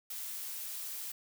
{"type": "noise", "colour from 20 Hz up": "blue", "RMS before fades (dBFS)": -41, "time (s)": [0.1, 1.12], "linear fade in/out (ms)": 5, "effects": []}